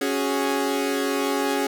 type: chord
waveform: sawtooth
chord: C# suspended fourth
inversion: none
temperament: equal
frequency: 277.2 / 370 / 415.3 Hz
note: C#4 / F#4 / G#4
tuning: 0 / 0 / 0 cents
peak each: -21 / -25 / -22 dBFS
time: 0.01-1.67 s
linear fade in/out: 5 ms
effects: none